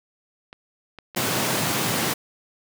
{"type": "clicks", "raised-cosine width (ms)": 0.3, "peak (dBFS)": -24, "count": 3, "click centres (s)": [0.529, 0.987, 1.148]}
{"type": "high-pass noise", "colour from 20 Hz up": "pink", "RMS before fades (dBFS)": -24, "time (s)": [1.16, 2.14], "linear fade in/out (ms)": 10, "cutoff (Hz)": 110, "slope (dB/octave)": 48}
{"effects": []}